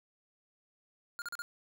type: tone bursts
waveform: square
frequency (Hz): 1419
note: F6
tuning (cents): +27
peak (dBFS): -38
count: 4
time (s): 1.19-1.42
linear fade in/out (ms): 0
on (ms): 29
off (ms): 38
effects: none